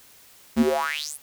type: tone with high-pass filter sweep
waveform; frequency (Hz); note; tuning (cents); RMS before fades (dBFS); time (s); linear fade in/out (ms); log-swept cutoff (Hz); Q
square; 74.7; D2; +30; -24; 0.56-1.18; 20; 170 to 12000; 7.6
effects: white hiss -52 dBFS RMS until 1.22 s